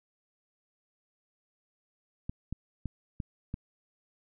clicks, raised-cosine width 5 ms, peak -22 dBFS, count 5, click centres 2.295 / 2.526 / 2.857 / 3.202 / 3.541 s, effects none

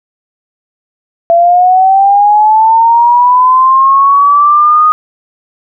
sine linear sweep, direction up, 673 to 1244.5 Hz, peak -3 dBFS, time 1.3-4.92 s, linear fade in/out 0 ms, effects none

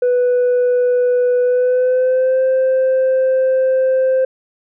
sine tone with pitch glide, 493.9 to 521.8 Hz, B4 to C5, 0 to -5 cents, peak -9 dBFS, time 0.02-4.25 s, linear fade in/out 5 ms, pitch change +95 cents, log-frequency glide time 1.42-2.42 s, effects tanh soft clip ceiling -10 dBFS

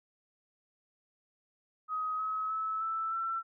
sine tone with pitch steps, 1261 / 1280.8 / 1301 / 1321.4 / 1342.2 Hz, D#6 / D#6 / E6 / E6 / E6, +23 / +50 / -23 / +4 / +31 cents, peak -31 dBFS, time 1.88-3.43 s, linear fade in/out 50 ms, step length 310 ms, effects none

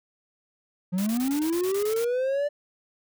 triangle linear sweep, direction up, 174.61 to 590 Hz, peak -21 dBFS, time 0.92-2.49 s, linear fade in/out 20 ms
white noise bursts, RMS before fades -37 dBFS, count 10, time 0.98-2.046 s, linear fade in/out 2 ms, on 85 ms, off 24 ms
effects none

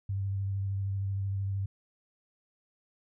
sine tone with vibrato, 98 Hz, G2, in tune, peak -29 dBFS, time 0.09-1.66 s, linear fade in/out 5 ms, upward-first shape sine, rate 13 Hz, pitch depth 19 cents each way, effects none

